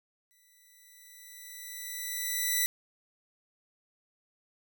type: tone with exponential growth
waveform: 5% pulse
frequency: 1975.5 Hz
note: B6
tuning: in tune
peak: -14 dBFS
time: 0.31-2.66 s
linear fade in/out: 0 ms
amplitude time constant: 510 ms
effects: none